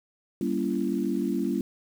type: chord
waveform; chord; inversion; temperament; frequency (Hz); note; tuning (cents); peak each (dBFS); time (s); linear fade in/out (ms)
sine; G diminished seventh; none; just; 196 / 235.2 / 282.2 / 338.7; G3 / Bb3 / Db4 / Fb4; 0 / +16 / +31 / +47; -30; 0.41-1.61; 2
effects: 8-bit